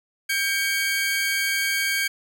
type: tone pair together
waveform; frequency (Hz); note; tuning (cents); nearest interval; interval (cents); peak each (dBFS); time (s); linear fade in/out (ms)
sawtooth; 1593 / 2253; G6 / C#7; +27 / +28; tritone; 601; -21 / -21; 0.29-2.08; 10
effects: none